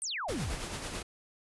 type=exponential sweep; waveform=sine; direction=down; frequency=9460 to 40.78 Hz; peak=-33 dBFS; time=0.02-0.55 s; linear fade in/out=0 ms
type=noise with tremolo; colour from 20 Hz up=pink; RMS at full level=-37 dBFS; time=0.28-1.03 s; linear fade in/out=10 ms; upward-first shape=sine; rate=9.1 Hz; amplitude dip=40%
effects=resampled to 24000 Hz